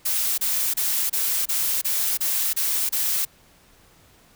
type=noise bursts; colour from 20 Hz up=blue; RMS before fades=-23 dBFS; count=9; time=0.05-3.252 s; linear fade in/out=10 ms; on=330 ms; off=29 ms; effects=pink hiss -55 dBFS RMS until 4.35 s